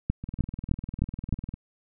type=two click trains; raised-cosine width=5 ms; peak=-11 / -22 dBFS; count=5 / 27; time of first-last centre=0.1-1.327 / 0.24-1.54 s; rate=3.26 / 20 Hz; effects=none